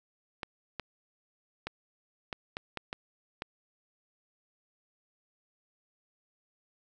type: clicks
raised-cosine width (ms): 0.3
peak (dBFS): -19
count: 8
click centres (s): 0.432 / 0.797 / 1.67 / 2.328 / 2.569 / 2.773 / 2.929 / 3.421
effects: none